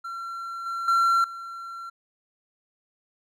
triangle tone with level steps, 1362 Hz, F6, 44 cents flat, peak -30 / -26 / -16 / -33 dBFS, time 0.04-1.9 s, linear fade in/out 10 ms, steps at 0.66 / 0.88 / 1.24 s, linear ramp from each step 2 ms, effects none

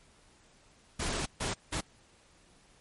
pink noise bursts at uneven times, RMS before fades -33 dBFS, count 3, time 0.99-1.26 / 1.4-1.54 / 1.72-1.81 s, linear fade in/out 10 ms, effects pink hiss -62 dBFS RMS until 2.8 s + MP3 48 kbps

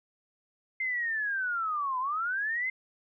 sine linear two-way sweep, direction down then up, 2098 to 993 to 2098 Hz, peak -28 dBFS, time 0.8-2.7 s, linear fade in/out 5 ms, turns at 1.99 s, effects none

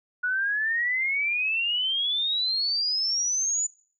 sine exponential sweep, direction up, 1456 to 7040 Hz, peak -23 dBFS, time 0.23-3.67 s, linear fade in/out 10 ms, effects noise-tail reverb RT60 0.5 s tail -23 dB re dry

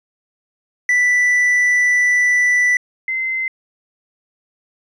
triangle / sine tone pair in turn, 1975.5 / 2066 Hz, B6 / C7, 0 / -22 cents, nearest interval minor second, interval 78 cents, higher second, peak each -10 / -18 dBFS, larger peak first, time 0.89-2.77 / 3.08-3.48 s, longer first, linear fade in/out 2 ms, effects resampled to 22050 Hz

